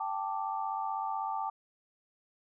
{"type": "chord", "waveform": "sine", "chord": "G suspended second", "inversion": "none", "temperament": "equal", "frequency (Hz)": [784, 880, 1174.7], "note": ["G5", "A5", "D6"], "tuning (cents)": [0, 0, 0], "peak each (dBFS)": [-36, -35, -38], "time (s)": [0, 1.5], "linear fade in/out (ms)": 5, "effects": []}